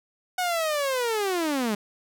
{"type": "linear sweep", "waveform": "sawtooth", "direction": "down", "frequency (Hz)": [740, 200], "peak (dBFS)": -20, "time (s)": [0.38, 1.75], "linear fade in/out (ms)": 5, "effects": []}